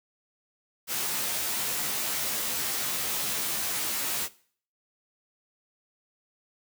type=noise with comb filter; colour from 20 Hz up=white; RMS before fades=-30 dBFS; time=0.87-4.29 s; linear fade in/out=50 ms; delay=14 ms; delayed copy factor=+0.9; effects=noise-tail reverb RT60 0.5 s tail -19 dB re dry + high-pass 100 Hz 12 dB/octave